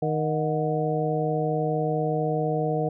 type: harmonic tone with a mistuned harmonic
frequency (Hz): 155.56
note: D#3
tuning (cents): 0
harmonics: 1 / 2 / 3 / 4 / 5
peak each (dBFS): -27 / -32 / -27 / -31 / -30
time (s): 0.02-2.89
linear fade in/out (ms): 5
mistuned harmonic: 5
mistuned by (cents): -100
effects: none